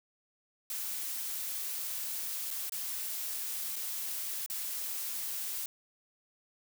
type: noise with dropouts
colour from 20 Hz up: blue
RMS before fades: -37 dBFS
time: 0.7-5.66 s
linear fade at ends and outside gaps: 2 ms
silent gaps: 2.506-2.51 / 2.696-2.721 / 3.758-3.762 / 4.462-4.499 s
effects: none